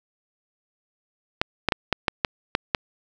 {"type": "clicks", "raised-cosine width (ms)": 0.3, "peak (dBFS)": -3, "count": 8, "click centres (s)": [1.415, 1.687, 1.722, 1.927, 2.082, 2.248, 2.551, 2.748], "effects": []}